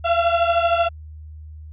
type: beating tone pair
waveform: 35% pulse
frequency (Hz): 676 / 689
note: E5 / F5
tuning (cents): +43 / -24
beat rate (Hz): 13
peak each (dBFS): -16 / -19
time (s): 0.04-0.89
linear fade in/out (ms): 20
effects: added 77 Hz sine -35 dBFS peak until 1.72 s + resampled to 8000 Hz